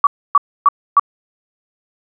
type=tone bursts; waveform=sine; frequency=1143 Hz; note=D6; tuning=47 cents flat; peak=-5 dBFS; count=4; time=0.04-0.996 s; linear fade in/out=2 ms; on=29 ms; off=280 ms; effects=none